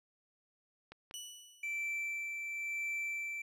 clicks, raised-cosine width 0.3 ms, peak -33 dBFS, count 2, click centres 0.92 / 1.111 s
20% pulse tone with exponential decay, 2956 Hz, F#7, 2 cents flat, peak -36 dBFS, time 1.14-2.06 s, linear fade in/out 0 ms, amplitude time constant 200 ms
triangle tone with tremolo, 2334 Hz, D7, 11 cents flat, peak -33 dBFS, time 1.63-3.42 s, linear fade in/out 5 ms, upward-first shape sine, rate 0.97 Hz, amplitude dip 35%
effects none

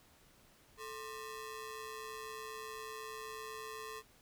sawtooth ring-modulated tone, 748 Hz, F#5, 19 cents sharp, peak -37 dBFS, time 0.77-4.03 s, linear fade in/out 50 ms, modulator 310 Hz, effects pink hiss -65 dBFS RMS until 4.21 s

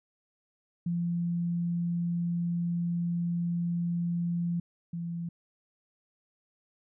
sine tone pair in turn, 172 / 169.83 Hz, F3 / F3, -26 / -48 cents, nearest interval unison, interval 22 cents, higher first, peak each -27 / -32 dBFS, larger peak first, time 0.86-4.6 / 4.93-5.29 s, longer first, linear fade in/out 5 ms, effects none

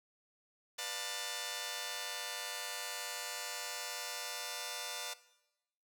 5% pulse chord, B half-diminished seventh, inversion none, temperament just, 493.9 / 592.7 / 711.2 / 889 Hz, B4 / D5 / F5 / A5, 0 / +16 / +31 / +18 cents, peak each -34 dBFS, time 0.78-5.14 s, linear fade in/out 10 ms, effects noise-tail reverb RT60 0.9 s tail -17 dB re dry

